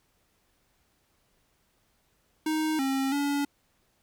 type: tone with pitch steps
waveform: square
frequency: 312.2 / 269.1 / 284.9 Hz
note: D#4 / C4 / C#4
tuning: +6 / +49 / +48 cents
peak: -26 dBFS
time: 2.46-3.45 s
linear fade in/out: 5 ms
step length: 330 ms
effects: pink hiss -70 dBFS RMS until 4.02 s